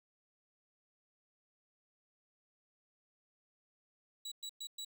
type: tone bursts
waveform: 30% pulse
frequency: 3911 Hz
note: B7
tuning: 18 cents flat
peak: -39 dBFS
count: 4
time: 4.25-4.848 s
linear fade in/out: 5 ms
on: 67 ms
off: 110 ms
effects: none